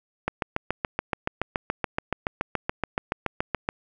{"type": "click train", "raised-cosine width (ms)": 0.5, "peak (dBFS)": -9, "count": 25, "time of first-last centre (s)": [0.28, 3.689], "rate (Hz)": 7.04, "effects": []}